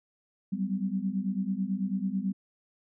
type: tone cluster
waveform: sine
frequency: 188.1 / 197.2 / 252.3 Hz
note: F#3 / G3 / B3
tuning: +29 / +11 / +37 cents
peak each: -32 / -30 / -37 dBFS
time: 0.52-2.33 s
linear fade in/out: 10 ms
effects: none